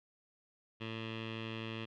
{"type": "tone with low-pass filter", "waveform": "15% pulse", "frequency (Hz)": 112.2, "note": "A2", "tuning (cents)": 34, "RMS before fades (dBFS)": -42, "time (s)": [0.8, 1.86], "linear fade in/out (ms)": 20, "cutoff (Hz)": 3000, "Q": 6, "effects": []}